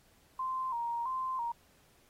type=tone with vibrato; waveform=sine; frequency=987.8 Hz; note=B5; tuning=in tune; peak=-32 dBFS; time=0.39-1.52 s; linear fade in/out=5 ms; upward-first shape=square; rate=1.5 Hz; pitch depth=89 cents each way; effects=pink hiss -66 dBFS RMS until 2.09 s + AAC 48 kbps